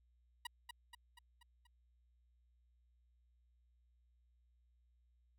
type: tone with echo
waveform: 15% pulse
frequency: 962 Hz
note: B5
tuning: 46 cents flat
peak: -35 dBFS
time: 0.45-0.47 s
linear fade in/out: 5 ms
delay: 240 ms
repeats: 5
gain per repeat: -5 dB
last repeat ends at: 1.67 s
effects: added 60 Hz sine -70 dBFS peak until 5.38 s